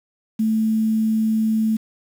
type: tone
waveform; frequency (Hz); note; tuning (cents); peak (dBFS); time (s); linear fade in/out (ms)
sine; 220; A3; 0; -16; 0.39-1.77; 10
effects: 7-bit